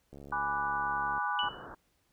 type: click train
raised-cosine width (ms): 2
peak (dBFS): -35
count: 75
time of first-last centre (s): 0.13-1.18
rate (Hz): 70.5
type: chord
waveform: sine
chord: G# half-diminished seventh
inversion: none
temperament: equal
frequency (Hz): 830.6 / 987.8 / 1174.7 / 1480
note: G#5 / B5 / D6 / F#6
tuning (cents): 0 / 0 / 0 / 0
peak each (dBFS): -35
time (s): 0.32-1.49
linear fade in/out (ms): 5
type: tone with exponential decay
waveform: sine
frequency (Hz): 2960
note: F#7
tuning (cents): 0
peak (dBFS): -28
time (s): 1.39-1.66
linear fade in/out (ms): 1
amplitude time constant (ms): 58
type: low-pass noise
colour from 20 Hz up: white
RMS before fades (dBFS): -46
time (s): 1.42-1.75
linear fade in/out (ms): 10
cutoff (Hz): 1600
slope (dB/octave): 96
effects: pink hiss -73 dBFS RMS until 2.12 s